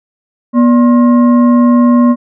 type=tone with frequency modulation; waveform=sine; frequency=242.2 Hz; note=B3; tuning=34 cents flat; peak=-4 dBFS; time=0.53-2.16 s; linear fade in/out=50 ms; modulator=825 Hz; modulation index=0.45; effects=none